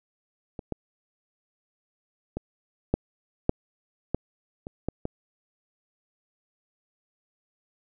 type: clicks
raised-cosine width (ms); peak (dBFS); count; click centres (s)
2; -22 / -16 / -17 / -8 / -6 / -11 / -23 / -14 / -16; 9; 0.592 / 0.723 / 2.37 / 2.94 / 3.494 / 4.146 / 4.669 / 4.886 / 5.054
effects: none